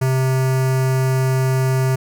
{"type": "tone with notch filter", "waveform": "square", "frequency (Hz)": 131, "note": "C3", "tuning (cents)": 2, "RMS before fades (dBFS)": -17, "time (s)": [0.01, 1.96], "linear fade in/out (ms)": 10, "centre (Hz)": 3500, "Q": 1.5, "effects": []}